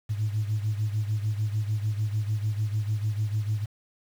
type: beating tone pair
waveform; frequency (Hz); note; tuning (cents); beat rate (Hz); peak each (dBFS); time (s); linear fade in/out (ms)
sine; 105.2 / 111.9; G#2 / A2; +23 / +30; 6.7; -25 / -30; 0.09-3.66; 20
effects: tanh soft clip ceiling -19 dBFS + 8-bit